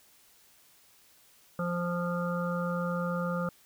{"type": "harmonic tone", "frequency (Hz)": 174.61, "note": "F3", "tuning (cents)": 0, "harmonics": [1, 3, 5, 7, 8], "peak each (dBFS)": [-31, -34, -46, -37, -40], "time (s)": [1.59, 3.49], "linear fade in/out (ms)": 2, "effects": ["white hiss -61 dBFS RMS until 3.65 s"]}